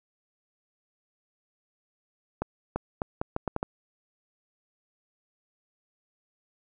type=accelerating click train; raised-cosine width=1 ms; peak=-14 dBFS; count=8; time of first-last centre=2.42-3.629 s; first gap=340 ms; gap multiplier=0.76; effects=none